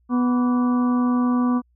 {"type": "harmonic tone with a mistuned harmonic", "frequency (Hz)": 246.9, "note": "B3", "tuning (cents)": 0, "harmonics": [1, 2, 3, 4, 5, 6], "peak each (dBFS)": [-17, -34, -35, -32, -30, -44], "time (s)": [0.09, 1.62], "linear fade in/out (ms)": 50, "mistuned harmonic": 5, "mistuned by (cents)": -110, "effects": ["added 60 Hz sine -59 dBFS peak until 1.75 s"]}